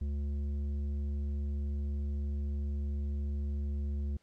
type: tone with tanh clipping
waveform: sine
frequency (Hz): 71.6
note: D2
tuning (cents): -43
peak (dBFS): -33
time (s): 0.01-4.17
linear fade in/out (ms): 5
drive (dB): 9
effects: pink hiss -72 dBFS RMS until 4.22 s + low-pass 8000 Hz 12 dB/octave